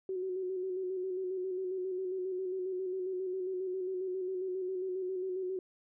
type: tone with vibrato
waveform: sine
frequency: 372.1 Hz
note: F#4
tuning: 10 cents sharp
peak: -33 dBFS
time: 0.09-5.59 s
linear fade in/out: 2 ms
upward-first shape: square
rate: 7.4 Hz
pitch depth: 34 cents each way
effects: none